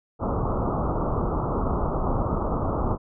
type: low-pass noise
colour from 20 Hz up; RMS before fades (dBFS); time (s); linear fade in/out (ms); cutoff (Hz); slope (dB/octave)
pink; -25; 0.19-2.98; 50; 1300; 96
effects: none